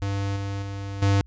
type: tone with level steps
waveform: square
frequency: 99.3 Hz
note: G2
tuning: 23 cents sharp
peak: -25 / -28 / -31 / -18 dBFS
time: 0.02-1.21 s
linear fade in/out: 0 ms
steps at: 0.36 / 0.62 / 1.02 s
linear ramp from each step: 5 ms
effects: added 60 Hz sine -46 dBFS peak until 1.26 s + resampled to 16000 Hz